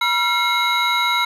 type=tone cluster; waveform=triangle; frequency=963 / 1368 / 2158 / 3867 Hz; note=B5 / F6 / C#7 / B7; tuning=-44 / -36 / -47 / -37 cents; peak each=-20 dBFS; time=0.01-1.25 s; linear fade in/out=5 ms; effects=none